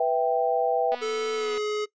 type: chord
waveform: sine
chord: E minor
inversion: second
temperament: equal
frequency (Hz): 493.9 / 659.3 / 784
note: B4 / E5 / G5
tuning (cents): 0 / 0 / 0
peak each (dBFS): -25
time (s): 0-0.95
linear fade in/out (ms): 5
type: click train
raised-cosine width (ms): 0.3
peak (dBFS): -24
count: 162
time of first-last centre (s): 0.92-1.577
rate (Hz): 245
type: tone with pitch glide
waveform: square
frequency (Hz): 437.9 to 421.8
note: A4 to G#4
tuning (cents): -8 to +27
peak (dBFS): -26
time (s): 1.01-1.86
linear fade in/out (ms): 20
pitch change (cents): -65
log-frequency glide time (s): 1.35-1.53
effects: noise-tail reverb RT60 0.1 s tail -20 dB re dry + resampled to 16000 Hz